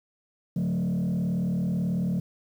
sine tone with frequency modulation, 178.4 Hz, F3, 37 cents sharp, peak -21 dBFS, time 0.56-2.2 s, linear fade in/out 5 ms, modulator 38.3 Hz, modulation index 0.97, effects tanh soft clip ceiling -23 dBFS + 9-bit

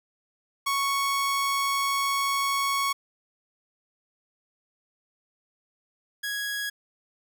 sawtooth tone pair in turn, 1108.7 / 1661.2 Hz, C#6 / G#6, 0 / 0 cents, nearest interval perfect fifth, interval 700 cents, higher second, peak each -20 / -25 dBFS, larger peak first, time 0.66-2.93 / 6.23-6.7 s, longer first, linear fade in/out 10 ms, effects none

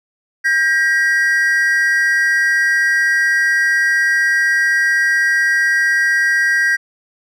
triangle tone pair together, 1600 / 1907.9 Hz, G6 / A#6, +35 / +40 cents, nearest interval minor third, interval 305 cents, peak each -13 dBFS, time 0.44-6.77 s, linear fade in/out 20 ms, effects none

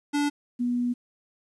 square / sine tone pair in turn, 290 / 243.6 Hz, D4 / B3, -22 / -24 cents, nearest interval minor third, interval 302 cents, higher first, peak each -23 dBFS, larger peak neither, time 0.13-0.3 / 0.59-0.94 s, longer second, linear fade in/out 20 ms, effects resampled to 24000 Hz + 10-bit

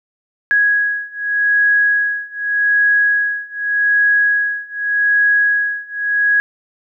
sine beating tone pair, 1661.2 / 1662.04 Hz, G#6 / G#6, 0 / +1 cents, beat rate 0.84 Hz, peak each -16 / -15 dBFS, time 0.51-6.4 s, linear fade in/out 0 ms, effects none

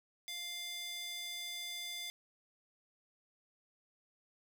square tone with high-pass filter, 698.5 Hz, F5, in tune, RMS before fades -43 dBFS, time 0.28-2.1 s, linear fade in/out 0 ms, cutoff 3000 Hz, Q 2.1, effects 12-bit

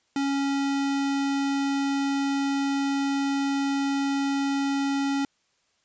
square tone, 277.2 Hz, C#4, in tune, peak -24 dBFS, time 0.16-5.25 s, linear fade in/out 2 ms, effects white hiss -69 dBFS RMS until 5.84 s + resampled to 16000 Hz

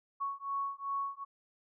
sine beating tone pair, 1108.7 / 1111.3 Hz, C#6 / C#6, 0 / +4 cents, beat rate 2.6 Hz, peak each -37 / -37 dBFS, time 0.2-1.25 s, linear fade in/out 20 ms, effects none

